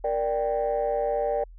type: chord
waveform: sine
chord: G minor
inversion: first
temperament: equal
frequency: 466.2 / 587.3 / 784 Hz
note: Bb4 / D5 / G5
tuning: 0 / 0 / 0 cents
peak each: -27 / -25 / -28 dBFS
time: 0.04-1.44 s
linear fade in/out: 5 ms
effects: tanh soft clip ceiling -17 dBFS + added 42 Hz sine -43 dBFS peak until 1.58 s